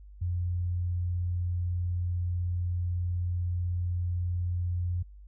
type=tone; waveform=sine; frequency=88.4 Hz; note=F2; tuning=22 cents sharp; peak=-27 dBFS; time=0.21-5.03 s; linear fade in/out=10 ms; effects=added 50 Hz sine -46 dBFS peak until 5.27 s